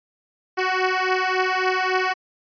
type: beating tone pair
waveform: 10% pulse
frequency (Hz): 370.3 / 373.9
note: F#4 / F#4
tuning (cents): +1 / +18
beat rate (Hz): 3.6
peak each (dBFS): -14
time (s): 0.57-2.14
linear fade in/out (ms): 20
effects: resampled to 11025 Hz